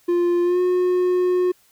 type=tone with pitch glide; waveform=triangle; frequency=349.2 to 361.9 Hz; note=F4 to F#4; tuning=0 to -38 cents; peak=-14 dBFS; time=0.08-1.52 s; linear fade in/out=10 ms; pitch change=+62 cents; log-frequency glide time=0.43-0.6 s; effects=white hiss -58 dBFS RMS until 1.71 s